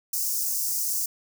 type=high-pass noise; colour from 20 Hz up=white; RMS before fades=-27 dBFS; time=0.13-1.06 s; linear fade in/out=5 ms; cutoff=5200 Hz; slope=48 dB/octave; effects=none